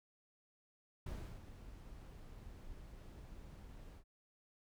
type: noise with ADSR envelope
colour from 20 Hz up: brown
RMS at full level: -43 dBFS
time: 1.06-4.04 s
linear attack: 6 ms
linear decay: 330 ms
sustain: -10 dB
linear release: 75 ms
effects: none